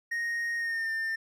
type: tone with pitch glide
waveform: triangle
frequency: 1864.7 to 1799.1 Hz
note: A#6 to A6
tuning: 0 to +38 cents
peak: -27 dBFS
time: 0.11-1.16 s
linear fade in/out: 10 ms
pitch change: -62 cents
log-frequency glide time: 0.57-0.91 s
effects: none